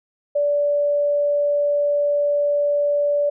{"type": "tone", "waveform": "sine", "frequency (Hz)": 580, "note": "D5", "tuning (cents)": -22, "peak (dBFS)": -16, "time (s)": [0.35, 3.3], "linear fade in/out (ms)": 10, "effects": []}